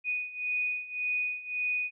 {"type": "beating tone pair", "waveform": "sine", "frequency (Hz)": [2479, 2480.8], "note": ["D#7", "D#7"], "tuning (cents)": [-7, -6], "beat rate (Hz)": 1.8, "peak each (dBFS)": [-34, -31], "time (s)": [0.04, 1.91], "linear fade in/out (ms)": 50, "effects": []}